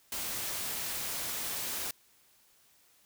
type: noise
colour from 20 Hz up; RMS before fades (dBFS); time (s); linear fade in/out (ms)
white; -36; 0.12-1.91; 2
effects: white hiss -65 dBFS RMS until 3.05 s